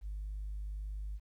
sine tone, 50.9 Hz, G#1, 34 cents flat, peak -36 dBFS, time 0.01-1.2 s, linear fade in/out 50 ms, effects tanh soft clip ceiling -34 dBFS + 12-bit

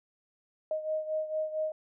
sine beating tone pair, 622.3 / 626.7 Hz, D#5 / D#5, 0 / +12 cents, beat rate 4.4 Hz, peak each -31 / -36 dBFS, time 0.71-1.72 s, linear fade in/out 2 ms, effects none

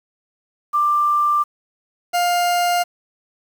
sine / 40% pulse tone pair in turn, 1184 / 704 Hz, D6 / F5, +14 / +14 cents, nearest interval major sixth, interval 900 cents, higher first, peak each -14 / -15 dBFS, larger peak first, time 0.73-1.44 / 2.13-2.84 s, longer neither, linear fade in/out 20 ms, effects 7-bit

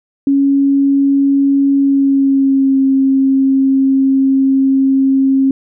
sine tone with pitch glide, 277.2 to 268.8 Hz, C#4 to C4, 0 to +47 cents, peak -8 dBFS, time 0.27-5.51 s, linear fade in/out 2 ms, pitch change -53 cents, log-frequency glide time 1.78-2.79 s, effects none

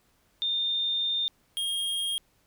sine / square tone pair in turn, 3623 / 3242 Hz, A7 / G#7, +50 / -42 cents, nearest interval major second, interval 192 cents, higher first, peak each -25 / -28 dBFS, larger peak first, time 0.42-1.28 / 1.57-2.18 s, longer first, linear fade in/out 0 ms, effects pink hiss -67 dBFS RMS until 2.46 s

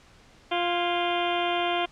harmonic tone with a mistuned harmonic, 349.2 Hz, F4, in tune, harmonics 1 / 2 / 3 / 4 / 5 / 6 / 7 / 8 / 9 / 10, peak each -30 / -27 / -33 / -36 / -40 / -37 / -36 / -37 / -34 / -40 dBFS, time 0.51-1.86 s, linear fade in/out 10 ms, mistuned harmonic 5, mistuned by -100 cents, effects pink hiss -55 dBFS RMS until 1.91 s + low-pass 6000 Hz 12 dB/octave

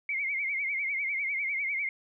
sine tone with vibrato, 2200 Hz, C#7, 14 cents flat, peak -28 dBFS, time 0.09-1.89 s, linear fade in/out 2 ms, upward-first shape triangle, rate 10 Hz, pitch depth 110 cents each way, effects none

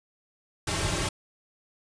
pink noise with comb filter, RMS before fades -28 dBFS, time 0.67-1.09 s, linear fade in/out 5 ms, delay 4.1 ms, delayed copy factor -1, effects resampled to 22050 Hz

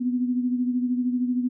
sine beating tone pair, 246.9 / 259.9 Hz, B3 / C4, 0 / -11 cents, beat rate 13 Hz, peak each -22 / -30 dBFS, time 0-1.49 s, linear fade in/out 20 ms, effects none

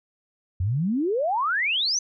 sine exponential sweep, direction up, 84.3 to 6272 Hz, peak -21 dBFS, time 0.6-1.99 s, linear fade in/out 5 ms, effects none

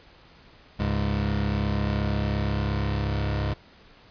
25% pulse tone pair together, 68.54 / 102.7 Hz, C#2 / G#2, -19 / -19 cents, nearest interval perfect fifth, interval 700 cents, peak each -23 dBFS, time 0.79-3.54 s, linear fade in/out 10 ms, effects pink hiss -53 dBFS RMS until 4.1 s + resampled to 11025 Hz

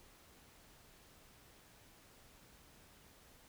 silence, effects pink hiss -63 dBFS RMS until 3.48 s

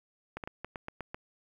clicks, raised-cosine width 0.5 ms, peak -23 dBFS, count 8, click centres 0.37 / 0.438 / 0.475 / 0.646 / 0.758 / 0.884 / 1.007 / 1.145 s, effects 9-bit

